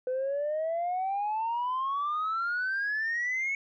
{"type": "exponential sweep", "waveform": "sine", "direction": "up", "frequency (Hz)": [502, 2220], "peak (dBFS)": -26, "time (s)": [0.07, 3.55], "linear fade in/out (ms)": 2, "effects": ["tanh soft clip ceiling -25 dBFS"]}